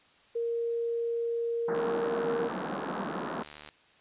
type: tone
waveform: sine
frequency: 466.2 Hz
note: A#4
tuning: in tune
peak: -28 dBFS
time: 0.35-2.49 s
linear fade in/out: 10 ms
type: band-pass noise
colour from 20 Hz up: pink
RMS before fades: -35 dBFS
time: 1.68-3.43 s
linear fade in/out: 5 ms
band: 170 to 1600 Hz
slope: 48 dB/octave
type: click train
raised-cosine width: 0.2 ms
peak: -27 dBFS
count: 146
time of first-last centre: 1.75-3.689 s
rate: 74.8 Hz
effects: white hiss -61 dBFS RMS until 4 s + resampled to 8000 Hz